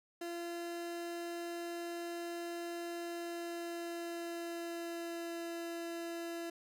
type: tone with pitch glide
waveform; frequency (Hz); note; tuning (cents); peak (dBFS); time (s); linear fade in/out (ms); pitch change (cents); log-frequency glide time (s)
30% pulse; 342.4 to 337.7; F4 to E4; -34 to +42; -37; 0.21-6.5; 5; -24; 2.95-5.43
effects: none